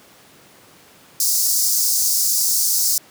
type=high-pass noise; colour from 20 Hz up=pink; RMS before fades=-18 dBFS; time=1.2-2.98 s; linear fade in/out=2 ms; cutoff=4900 Hz; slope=48 dB/octave; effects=pink hiss -48 dBFS RMS until 3.1 s + high-pass 150 Hz 12 dB/octave